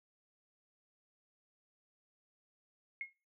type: tone with exponential decay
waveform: sine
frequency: 2158 Hz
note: C#7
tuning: 47 cents flat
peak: -34 dBFS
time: 3.01-3.13 s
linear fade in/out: 1 ms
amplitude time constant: 24 ms
effects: noise-tail reverb RT60 0.3 s tail -20 dB re dry